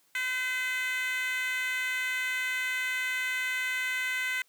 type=tone with high-pass filter; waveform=10% pulse; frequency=510 Hz; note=C5; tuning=44 cents flat; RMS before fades=-31 dBFS; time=0.15-4.42 s; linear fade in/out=2 ms; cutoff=1800 Hz; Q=4.9; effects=white hiss -67 dBFS RMS until 4.48 s + high-pass 150 Hz 12 dB/octave